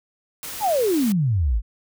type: noise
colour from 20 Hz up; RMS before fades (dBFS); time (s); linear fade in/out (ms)
white; -33; 0.43-1.12; 0
type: exponential sweep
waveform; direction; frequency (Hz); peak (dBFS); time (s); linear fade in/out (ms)
sine; down; 911 to 46.25; -17; 0.6-1.62; 50
effects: none